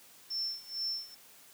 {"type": "tone with tremolo", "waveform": "sine", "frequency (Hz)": 5370, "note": "E8", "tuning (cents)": 31, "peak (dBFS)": -31, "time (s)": [0.3, 1.15], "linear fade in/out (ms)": 10, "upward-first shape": "sine", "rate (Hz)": 2.2, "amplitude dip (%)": 90, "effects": ["white hiss -57 dBFS RMS until 1.53 s", "high-pass 100 Hz 12 dB/octave"]}